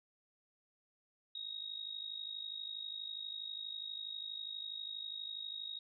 sine tone with amplitude modulation, 3766 Hz, A#7, 17 cents sharp, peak -38 dBFS, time 1.35-5.79 s, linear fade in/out 5 ms, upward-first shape sine, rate 52.3 Hz, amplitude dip 75%, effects none

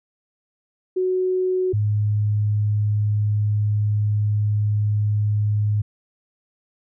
sine tone pair in turn, 370 / 104.85 Hz, F#4 / G#2, 0 / +17 cents, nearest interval octave + minor seventh, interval 2183 cents, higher first, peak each -18 / -17 dBFS, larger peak second, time 0.96-1.73 / 1.73-5.82 s, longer second, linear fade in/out 10 ms, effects none

